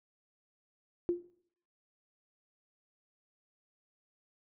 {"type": "tone with exponential decay", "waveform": "sine", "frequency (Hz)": 349.2, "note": "F4", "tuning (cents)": 0, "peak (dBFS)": -24, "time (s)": [1.09, 1.3], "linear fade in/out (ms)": 0, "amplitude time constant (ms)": 44, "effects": ["noise-tail reverb RT60 0.6 s tail -17 dB re dry"]}